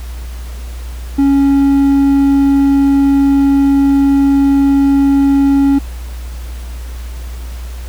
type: tone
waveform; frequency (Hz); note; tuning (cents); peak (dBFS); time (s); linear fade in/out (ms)
triangle; 277.2; C#4; 0; -5; 1.18-5.79; 10
effects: added 60 Hz sine -22 dBFS peak until 7.88 s + pink hiss -37 dBFS RMS until 7.88 s